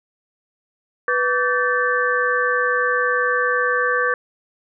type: tone cluster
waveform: sine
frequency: 494.6 / 1153 / 1549 / 1757 Hz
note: B4 / D6 / G6 / A6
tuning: +3 / -32 / -21 / -3 cents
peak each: -22 dBFS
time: 1.08-4.14 s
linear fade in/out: 2 ms
effects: none

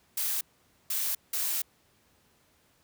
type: noise bursts at uneven times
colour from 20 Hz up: blue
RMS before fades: -30 dBFS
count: 3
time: 0.17-0.41 / 0.9-1.15 / 1.33-1.62 s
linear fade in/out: 5 ms
effects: pink hiss -66 dBFS RMS until 2.83 s + high-pass 60 Hz 12 dB/octave

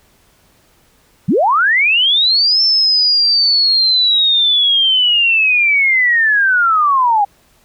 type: linear two-way sweep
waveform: sine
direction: up then down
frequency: 130 to 5350 to 791 Hz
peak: -9 dBFS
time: 1.28-7.25 s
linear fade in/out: 10 ms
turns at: 2.62 s
effects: pink hiss -53 dBFS RMS until 7.64 s

